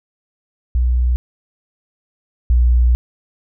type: tone pair in turn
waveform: sine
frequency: 61.4 / 60.48 Hz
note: B1 / B1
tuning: -9 / -36 cents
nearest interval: unison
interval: 27 cents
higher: first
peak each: -12 / -9 dBFS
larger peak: second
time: 0.75-1.16 / 2.5-2.95 s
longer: second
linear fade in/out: 0 ms
effects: none